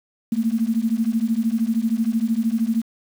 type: beating tone pair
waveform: sine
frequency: 220 / 233 Hz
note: A3 / A#3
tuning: 0 / -1 cents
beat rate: 13 Hz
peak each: -21 dBFS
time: 0.32-2.82 s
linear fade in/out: 5 ms
effects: 7-bit